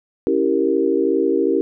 sine chord, C# diminished seventh, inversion none, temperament equal, 277.2 / 329.6 / 392 / 466.2 Hz, C#4 / E4 / G4 / Bb4, 0 / 0 / 0 / 0 cents, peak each -22 / -20 / -19 / -21 dBFS, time 0.27-1.61 s, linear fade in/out 0 ms, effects none

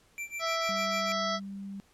square tone with tremolo, 2349 Hz, D7, in tune, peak -34 dBFS, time 0.18-1.12 s, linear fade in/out 0 ms, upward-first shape sine, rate 6.7 Hz, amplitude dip 90%
harmonic tone, 659.3 Hz, E5, in tune, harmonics 1 / 2 / 3 / 5 / 6 / 7 / 8 / 9, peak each -33 / -32 / -38 / -39 / -46 / -40 / -41 / -45 dBFS, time 0.39-1.4 s, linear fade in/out 50 ms
sine tone with pitch glide, 195.6 to 197.3 Hz, G3 to G3, -4 to +11 cents, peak -37 dBFS, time 0.69-1.8 s, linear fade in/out 0 ms, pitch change +15 cents, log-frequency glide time 1.28-1.49 s
effects pink hiss -64 dBFS RMS until 1.93 s + low-pass 11000 Hz 12 dB/octave

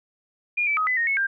sine tone with pitch steps, 2425 / 2313 / 1263 / 2009 / 1858 / 2196 / 1591 Hz, D#7 / D7 / D#6 / B6 / A#6 / C#7 / G6, -45 / -27 / +26 / +29 / -6 / -17 / +25 cents, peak -20 dBFS, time 0.57-1.27 s, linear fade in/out 10 ms, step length 100 ms, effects none

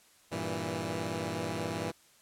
10% pulse chord, E diminished, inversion first, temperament equal, 98 / 116.54 / 164.81 Hz, G2 / Bb2 / E3, 0 / 0 / 0 cents, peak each -30 / -30 / -28 dBFS, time 0.31-1.92 s, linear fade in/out 20 ms, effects white hiss -62 dBFS RMS until 2.21 s + low-pass 11000 Hz 12 dB/octave

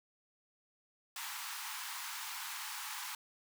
pink high-pass noise, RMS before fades -43 dBFS, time 1.16-3.15 s, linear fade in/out 2 ms, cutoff 820 Hz, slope 96 dB/octave, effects none

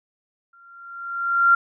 sine tone with exponential growth, 1382 Hz, F6, 19 cents flat, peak -10 dBFS, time 0.53-1.55 s, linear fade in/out 5 ms, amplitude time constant 220 ms, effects none

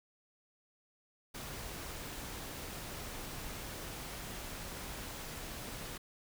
pink noise, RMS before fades -44 dBFS, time 1.34-5.98 s, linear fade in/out 10 ms, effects none

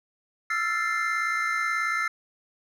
triangle chord, F major seventh, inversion third, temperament equal with one note detuned, 1318.5 / 1376.9 / 1760 / 2093 Hz, E6 / F6 / A6 / C7, 0 / -25 / 0 / 0 cents, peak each -28 / -29 / -29 / -27 dBFS, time 0.5-2.08 s, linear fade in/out 5 ms, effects none

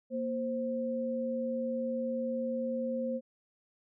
sine tone pair together, 235.1 / 524.7 Hz, A#3 / C5, +15 / +5 cents, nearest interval octave + major second, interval 1390 cents, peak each -34 / -33 dBFS, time 0.1-3.21 s, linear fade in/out 50 ms, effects none

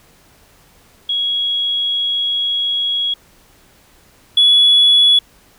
sine tone pair in turn, 3322 / 3394 Hz, G#7 / G#7, 0 / +37 cents, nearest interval unison, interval 37 cents, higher second, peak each -15 / -6 dBFS, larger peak second, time 1.09-3.14 / 4.37-5.19 s, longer first, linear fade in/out 5 ms, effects tanh soft clip ceiling -3 dBFS + pink hiss -50 dBFS RMS until 5.58 s

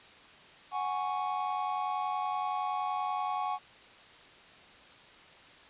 triangle chord, F# suspended second, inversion none, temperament equal, 740 / 830.6 / 1108.7 Hz, F#5 / G#5 / C#6, 0 / 0 / 0 cents, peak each -33 dBFS, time 0.71-3.59 s, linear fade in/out 50 ms, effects white hiss -54 dBFS RMS until 5.69 s + resampled to 8000 Hz

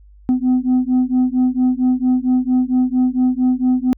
sine beating tone pair, 251.6 / 256 Hz, B3 / C4, +32 / -38 cents, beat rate 4.4 Hz, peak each -14 dBFS, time 0.29-3.93 s, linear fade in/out 0 ms, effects tanh soft clip ceiling -10 dBFS + added 50 Hz sine -42 dBFS peak until 3.97 s

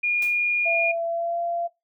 sine tone, 2428 Hz, D#7, 43 cents flat, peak -20 dBFS, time 0.03-0.92 s, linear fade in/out 10 ms
white noise with exponential decay, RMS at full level -37 dBFS, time 0.22-0.44 s, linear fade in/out 1 ms, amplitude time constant 47 ms
sine tone with pitch glide, 672 to 686.1 Hz, E5 to F5, +33 to -31 cents, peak -24 dBFS, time 0.65-1.68 s, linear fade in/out 20 ms, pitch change +36 cents, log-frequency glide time 1.07-1.39 s
effects noise-tail reverb RT60 0.2 s tail -18 dB re dry

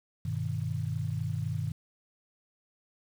sine chord, G augmented, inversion none, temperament equal with one note detuned, 99.71 / 123.47 / 155.56 Hz, G2 / B2 / D#3, +30 / 0 / 0 cents, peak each -34 dBFS, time 0.25-1.72 s, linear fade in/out 5 ms, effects 9-bit

